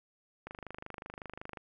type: click train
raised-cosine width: 0.5 ms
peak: -27 dBFS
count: 29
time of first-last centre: 0.47-1.572 s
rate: 25.4 Hz
effects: none